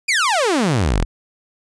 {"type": "exponential sweep", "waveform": "sawtooth", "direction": "down", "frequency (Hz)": [2500, 33.38], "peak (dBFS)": -11, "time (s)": [0.08, 1.05], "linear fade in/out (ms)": 10, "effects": ["resampled to 22050 Hz"]}